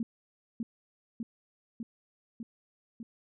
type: tone with echo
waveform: sine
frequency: 230 Hz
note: A#3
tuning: 23 cents flat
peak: -29 dBFS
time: 0-0.03 s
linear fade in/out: 2 ms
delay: 600 ms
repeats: 5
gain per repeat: -2 dB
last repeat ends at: 3.03 s
effects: none